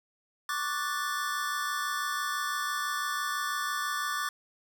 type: chord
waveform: square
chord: D major seventh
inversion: third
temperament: equal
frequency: 1108.7 / 1174.7 / 1480 / 1760 Hz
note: C#6 / D6 / F#6 / A6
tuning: 0 / 0 / 0 / 0 cents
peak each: -39 / -34 / -38 / -36 dBFS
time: 0.49-4.29 s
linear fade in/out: 2 ms
effects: none